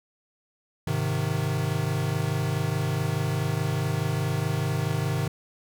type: chord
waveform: square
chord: Ab major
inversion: none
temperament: equal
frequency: 103.83 / 130.81 / 155.56 Hz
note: Ab2 / C3 / Eb3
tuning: 0 / 0 / 0 cents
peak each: -31 / -29 / -29 dBFS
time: 0.87-5.28 s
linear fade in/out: 5 ms
effects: none